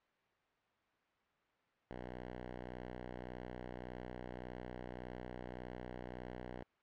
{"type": "tone", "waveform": "5% pulse", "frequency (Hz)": 61.74, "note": "B1", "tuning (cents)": 0, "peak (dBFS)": -34, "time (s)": [1.91, 6.63], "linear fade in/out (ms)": 0, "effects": ["white hiss -75 dBFS RMS until 6.82 s", "low-pass 2000 Hz 12 dB/octave"]}